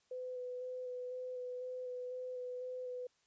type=tone with vibrato; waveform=sine; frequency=502 Hz; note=B4; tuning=28 cents sharp; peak=-40 dBFS; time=0.11-3.07 s; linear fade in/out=5 ms; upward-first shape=square; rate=2 Hz; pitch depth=13 cents each way; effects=white hiss -75 dBFS RMS until 3.26 s + resampled to 16000 Hz